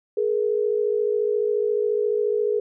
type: tone pair together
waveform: sine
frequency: 420.7 / 475 Hz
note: G#4 / A#4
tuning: +22 / +33 cents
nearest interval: major second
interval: 211 cents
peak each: -21 / -24 dBFS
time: 0.17-2.6 s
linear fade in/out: 5 ms
effects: none